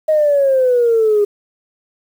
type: exponential sweep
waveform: sine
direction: down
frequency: 630 to 406.8 Hz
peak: -9 dBFS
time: 0.08-1.25 s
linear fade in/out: 10 ms
effects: tanh soft clip ceiling -5 dBFS + 7-bit